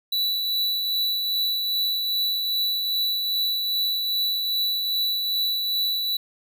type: tone with tremolo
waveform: square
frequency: 3951 Hz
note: B7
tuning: in tune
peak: -21 dBFS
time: 0.12-6.17 s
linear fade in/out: 5 ms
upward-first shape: triangle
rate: 2.5 Hz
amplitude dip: 35%
effects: none